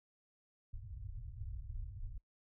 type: low-pass noise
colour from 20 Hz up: pink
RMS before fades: -45 dBFS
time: 0.73-2.18 s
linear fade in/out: 5 ms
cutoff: 120 Hz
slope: 96 dB/octave
effects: noise-tail reverb RT60 0.1 s tail -25 dB re dry